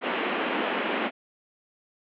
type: band-pass noise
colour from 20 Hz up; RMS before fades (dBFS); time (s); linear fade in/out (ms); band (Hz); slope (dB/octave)
pink; -28; 0.01-1.11; 50; 220 to 3100; 48
effects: none